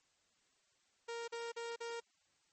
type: tone bursts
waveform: sawtooth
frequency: 466.2 Hz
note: A#4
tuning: in tune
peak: -37 dBFS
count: 4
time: 1.08-2.003 s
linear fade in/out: 10 ms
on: 200 ms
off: 41 ms
effects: white hiss -75 dBFS RMS until 2.52 s + MP3 32 kbps